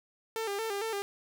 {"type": "tone with vibrato", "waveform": "sawtooth", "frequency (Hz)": 423.7, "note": "G#4", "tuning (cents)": 35, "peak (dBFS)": -28, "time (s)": [0.36, 1.02], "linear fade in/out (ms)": 0, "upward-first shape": "square", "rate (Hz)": 4.4, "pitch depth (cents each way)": 95, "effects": []}